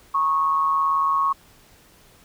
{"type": "tone with amplitude modulation", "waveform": "sine", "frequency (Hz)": 1100, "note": "C#6", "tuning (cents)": -14, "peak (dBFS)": -15, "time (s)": [0.14, 1.33], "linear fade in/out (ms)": 10, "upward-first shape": "sine", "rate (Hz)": 158, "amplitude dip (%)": 55, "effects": ["pink hiss -53 dBFS RMS until 2.24 s"]}